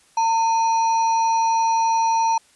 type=harmonic tone with a mistuned harmonic; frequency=830.6 Hz; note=G#5; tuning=in tune; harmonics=1 / 3 / 5 / 7; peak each=-16 / -36 / -39 / -33 dBFS; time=0.17-2.38 s; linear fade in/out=5 ms; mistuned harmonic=1; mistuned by=+150 cents; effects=white hiss -56 dBFS RMS until 2.55 s + resampled to 24000 Hz